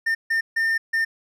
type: tone bursts at uneven times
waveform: triangle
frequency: 1809 Hz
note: A6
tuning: 48 cents sharp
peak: -17 dBFS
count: 4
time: 0.06-0.15 / 0.3-0.41 / 0.56-0.78 / 0.93-1.05 s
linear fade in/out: 10 ms
effects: none